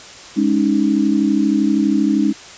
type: chord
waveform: sine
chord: Ab suspended fourth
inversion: none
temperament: equal with one note detuned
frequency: 207.7 / 278.5 / 311.1 Hz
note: Ab3 / Db4 / Eb4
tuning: 0 / +8 / 0 cents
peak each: -17 dBFS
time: 0.36-2.33 s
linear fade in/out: 20 ms
effects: white hiss -37 dBFS RMS until 2.57 s + resampled to 16000 Hz